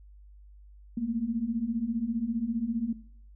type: beating tone pair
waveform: sine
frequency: 220 / 235 Hz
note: A3 / A#3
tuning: 0 / +14 cents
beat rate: 15 Hz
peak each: -34 / -29 dBFS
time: 0.97-2.93 s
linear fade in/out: 5 ms
effects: noise-tail reverb RT60 0.6 s tail -17 dB re dry + added 50 Hz sine -49 dBFS peak until 3.35 s